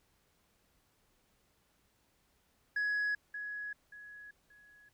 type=tone with echo; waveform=sine; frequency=1677 Hz; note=G#6; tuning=16 cents sharp; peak=-28 dBFS; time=2.76-3.15 s; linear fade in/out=5 ms; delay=580 ms; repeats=3; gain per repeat=-10 dB; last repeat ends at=4.89 s; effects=tanh soft clip ceiling -29 dBFS + pink hiss -73 dBFS RMS until 4.93 s